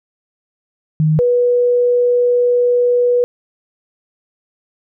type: tone pair in turn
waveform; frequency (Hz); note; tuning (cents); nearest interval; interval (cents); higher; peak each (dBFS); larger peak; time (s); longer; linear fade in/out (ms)
sine; 155.4 / 488.1; D#3 / B4; -2 / -20; octave + minor sixth; 1982; second; -10; neither; 1-1.19 / 1.19-3.24; second; 0
effects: none